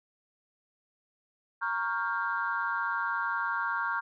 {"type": "chord", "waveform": "sine", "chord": "G half-diminished seventh", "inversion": "first", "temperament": "equal with one note detuned", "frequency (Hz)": [932.3, 1108.7, 1396.9, 1586.2], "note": ["Bb5", "Db6", "F6", "G6"], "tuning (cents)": [0, 0, 0, 20], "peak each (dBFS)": [-34, -34, -32, -34], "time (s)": [1.61, 4.01], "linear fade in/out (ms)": 20, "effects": ["tanh soft clip ceiling -18 dBFS"]}